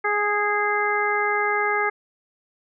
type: harmonic tone with a mistuned harmonic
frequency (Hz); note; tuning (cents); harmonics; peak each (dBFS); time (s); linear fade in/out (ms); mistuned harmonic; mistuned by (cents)
415.3; G#4; 0; 1 / 2 / 3 / 4 / 5; -26 / -26 / -26 / -26 / -26; 0.04-1.9; 10; 4; -16
effects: none